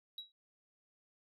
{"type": "tone with exponential decay", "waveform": "sine", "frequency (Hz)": 3872, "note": "B7", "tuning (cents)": -35, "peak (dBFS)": -37, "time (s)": [0.18, 0.32], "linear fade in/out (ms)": 2, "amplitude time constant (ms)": 30, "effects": ["tanh soft clip ceiling -39 dBFS"]}